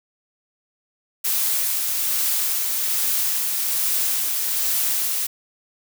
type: noise with tremolo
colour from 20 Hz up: blue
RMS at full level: -21 dBFS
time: 1.24-5.27 s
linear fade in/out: 10 ms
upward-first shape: sine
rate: 1.2 Hz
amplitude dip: 25%
effects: none